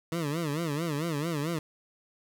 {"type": "tone with vibrato", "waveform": "20% pulse", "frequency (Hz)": 156.2, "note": "D#3", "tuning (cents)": 7, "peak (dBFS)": -24, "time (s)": [0.12, 1.59], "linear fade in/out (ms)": 2, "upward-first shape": "sine", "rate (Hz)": 4.5, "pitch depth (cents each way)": 170, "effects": []}